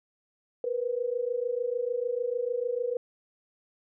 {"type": "tone pair together", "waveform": "sine", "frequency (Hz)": [473.2, 499.9], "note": ["A#4", "B4"], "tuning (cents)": [26, 21], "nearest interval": "minor second", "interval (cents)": 95, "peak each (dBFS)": [-30, -30], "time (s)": [0.64, 2.97], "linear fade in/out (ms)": 2, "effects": []}